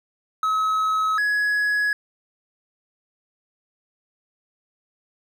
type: tone pair in turn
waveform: triangle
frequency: 1283 / 1678.7 Hz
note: E6 / G#6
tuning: -47 / +18 cents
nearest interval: perfect fourth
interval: 465 cents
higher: second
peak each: -17 dBFS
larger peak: neither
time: 0.43-1.18 / 1.18-1.93 s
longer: neither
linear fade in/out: 2 ms
effects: none